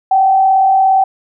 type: tone with frequency modulation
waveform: sine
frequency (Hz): 769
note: G5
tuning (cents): -33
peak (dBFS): -7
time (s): 0.11-1.04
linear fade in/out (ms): 5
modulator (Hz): 37.2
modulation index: 0.44
effects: none